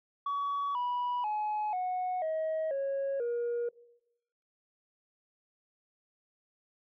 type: tone with pitch steps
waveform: sine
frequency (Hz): 1131 / 978.9 / 847.3 / 733.4 / 634.8 / 549.4 / 475.5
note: C#6 / B5 / G#5 / F#5 / D#5 / C#5 / A#4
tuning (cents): +34 / -16 / +34 / -15 / +35 / -16 / +34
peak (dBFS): -28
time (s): 0.26-3.69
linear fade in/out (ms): 5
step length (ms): 490
effects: noise-tail reverb RT60 0.9 s tail -22 dB re dry + tanh soft clip ceiling -28 dBFS